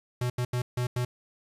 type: tone bursts at uneven times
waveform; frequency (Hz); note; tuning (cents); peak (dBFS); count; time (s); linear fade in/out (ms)
square; 123.47; B2; 0; -27; 5; 0.21-0.3 / 0.38-0.45 / 0.53-0.62 / 0.77-0.87 / 0.96-1.05; 5
effects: resampled to 32000 Hz + 9-bit